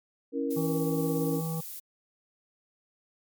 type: chord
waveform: sine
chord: A# diminished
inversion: first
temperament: equal with one note detuned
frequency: 277.2 / 329.6 / 468.9 Hz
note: C#4 / E4 / A#4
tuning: 0 / 0 / +10 cents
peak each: -30 / -35 / -31 dBFS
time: 0.32-1.42 s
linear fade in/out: 50 ms
type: noise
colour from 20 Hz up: violet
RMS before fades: -40 dBFS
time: 0.5-1.8 s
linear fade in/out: 10 ms
type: harmonic tone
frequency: 162.1 Hz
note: E3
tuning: 29 cents flat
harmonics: 1 / 3 / 5 / 7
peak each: -30 / -40 / -44 / -47 dBFS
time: 0.56-1.61 s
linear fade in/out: 10 ms
effects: MP3 96 kbps